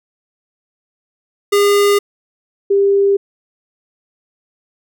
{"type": "tone pair in turn", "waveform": ["square", "sine"], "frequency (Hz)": [406.1, 397.7], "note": ["G#4", "G4"], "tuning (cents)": [-39, 25], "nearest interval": "unison", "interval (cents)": 36, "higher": "first", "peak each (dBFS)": [-10, -9], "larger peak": "second", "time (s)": [[1.52, 1.99], [2.7, 3.17]], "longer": "neither", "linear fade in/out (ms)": 10, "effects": []}